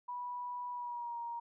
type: tone with pitch glide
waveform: sine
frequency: 980 to 940.1 Hz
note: B5 to A#5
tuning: -14 to +14 cents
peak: -38 dBFS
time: 0.08-1.4 s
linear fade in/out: 10 ms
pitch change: -72 cents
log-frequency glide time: 0.71-1.18 s
effects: none